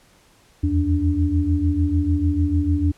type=tone cluster; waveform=sine; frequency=80.1 / 86.8 / 291.2 Hz; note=E2 / F2 / D4; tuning=-49 / -10 / -15 cents; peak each=-21 dBFS; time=0.63-2.92 s; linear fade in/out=10 ms; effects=pink hiss -55 dBFS RMS until 2.97 s + low-pass 11000 Hz 12 dB/octave